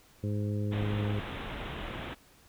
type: harmonic tone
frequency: 103.83 Hz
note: G#2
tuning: in tune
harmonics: 1 / 2 / 3 / 4 / 5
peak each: -30 / -36 / -40 / -42 / -44 dBFS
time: 0.23-1.2 s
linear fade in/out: 10 ms
type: low-pass noise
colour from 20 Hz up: pink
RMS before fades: -39 dBFS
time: 0.71-2.15 s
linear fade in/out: 20 ms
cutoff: 3700 Hz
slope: 96 dB/octave
effects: pink hiss -60 dBFS RMS until 2.48 s

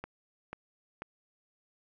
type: click train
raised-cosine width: 0.5 ms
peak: -24 dBFS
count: 3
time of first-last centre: 0.04-1.02 s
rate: 2.04 Hz
effects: none

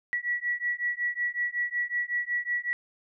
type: beating tone pair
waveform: sine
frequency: 1935 / 1940.4 Hz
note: B6 / B6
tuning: -36 / -31 cents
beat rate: 5.4 Hz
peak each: -30 dBFS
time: 0.13-2.73 s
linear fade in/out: 0 ms
effects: none

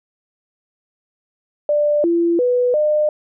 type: tone with pitch steps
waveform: sine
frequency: 591 / 339.8 / 493.4 / 604 Hz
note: D5 / F4 / B4 / D5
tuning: +11 / -47 / -2 / +48 cents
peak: -13 dBFS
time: 1.69-3.09 s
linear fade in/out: 2 ms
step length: 350 ms
effects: none

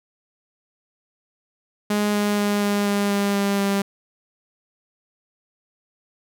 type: tone with pitch steps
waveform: sawtooth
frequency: 207.7 / 206.4 / 205.1 / 203.8 / 202.5 / 201.2 / 199.93 / 198.66 Hz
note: G#3 / G#3 / G#3 / G#3 / G#3 / G3 / G3 / G3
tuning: 0 / -10 / -21 / -32 / -43 / +45 / +34 / +23 cents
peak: -15 dBFS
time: 1.9-3.82 s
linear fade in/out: 5 ms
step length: 240 ms
effects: none

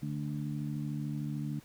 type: harmonic tone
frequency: 73.42 Hz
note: D2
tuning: in tune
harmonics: 2 / 3 / 4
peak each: -35 / -39 / -41 dBFS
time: 0.02-1.6 s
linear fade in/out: 10 ms
effects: pink hiss -59 dBFS RMS until 1.64 s

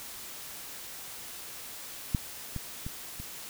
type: clicks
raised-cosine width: 5 ms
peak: -13 / -22 / -24 / -28 dBFS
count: 4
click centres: 2.148 / 2.563 / 2.865 / 3.2 s
effects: white hiss -43 dBFS RMS until 3.49 s

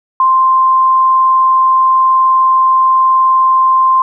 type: tone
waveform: sine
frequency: 1046.5 Hz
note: C6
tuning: in tune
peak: -6 dBFS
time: 0.2-4.02 s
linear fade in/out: 2 ms
effects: none

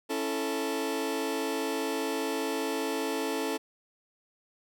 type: chord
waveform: sawtooth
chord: A major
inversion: first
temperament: just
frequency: 275 / 330 / 440 Hz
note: C#4 / E4 / A4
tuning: -14 / +2 / 0 cents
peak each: -30 / -31 / -28 dBFS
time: 0.09-3.58 s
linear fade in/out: 20 ms
effects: none

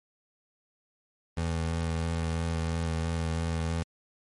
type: tone with vibrato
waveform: 25% pulse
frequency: 82.41 Hz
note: E2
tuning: in tune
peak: -24 dBFS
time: 1.37-3.83 s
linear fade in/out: 5 ms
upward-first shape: sine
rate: 3 Hz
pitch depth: 18 cents each way
effects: MP3 48 kbps

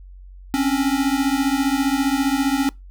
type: beating tone pair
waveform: square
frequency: 266.8 / 281.8 Hz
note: C4 / C#4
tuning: +34 / +29 cents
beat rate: 15 Hz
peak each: -21 dBFS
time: 0.54-2.69 s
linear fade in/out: 0 ms
effects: noise-tail reverb RT60 0.2 s tail -24 dB re dry + added 46 Hz sine -38 dBFS peak until 2.9 s

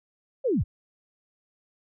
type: linear sweep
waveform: sine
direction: down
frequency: 574 to 37.79 Hz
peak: -21 dBFS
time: 0.44-0.64 s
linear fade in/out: 20 ms
effects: none

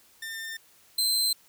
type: tone pair in turn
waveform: sawtooth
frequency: 1802 / 4104 Hz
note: A6 / C8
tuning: +41 / -34 cents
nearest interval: octave + major second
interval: 1425 cents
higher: second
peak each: -31 / -20 dBFS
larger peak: second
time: 0.22-0.57 / 0.98-1.33 s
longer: neither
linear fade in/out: 5 ms
effects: white hiss -59 dBFS RMS until 1.48 s

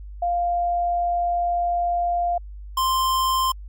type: tone pair in turn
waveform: sine / square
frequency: 698.5 / 1046.6 Hz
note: F5 / C6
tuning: 0 / 0 cents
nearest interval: perfect fifth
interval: 700 cents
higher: second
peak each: -19 dBFS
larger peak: neither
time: 0.22-2.38 / 2.77-3.52 s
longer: first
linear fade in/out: 5 ms
effects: added 50 Hz sine -34 dBFS peak until 3.68 s + MP3 96 kbps

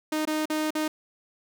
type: tone with dropouts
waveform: sawtooth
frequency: 308.9 Hz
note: D#4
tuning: 12 cents flat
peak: -21 dBFS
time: 0.12-0.88 s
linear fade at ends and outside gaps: 5 ms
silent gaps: 0.253-0.273 / 0.456-0.499 / 0.706-0.751 s
effects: none

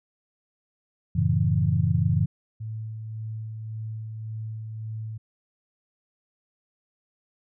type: chord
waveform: sine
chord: F# minor seventh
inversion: none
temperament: equal with one note detuned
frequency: 92.5 / 111.09 / 138.59 / 164.81 Hz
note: F#2 / A2 / C#3 / E3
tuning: 0 / +17 / 0 / 0 cents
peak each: -25 dBFS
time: 1.15-2.26 s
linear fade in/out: 10 ms
type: tone with tremolo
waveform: sine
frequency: 110 Hz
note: A2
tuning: in tune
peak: -30 dBFS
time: 2.6-5.18 s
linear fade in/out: 10 ms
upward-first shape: sine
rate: 1.8 Hz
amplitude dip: 30%
effects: none

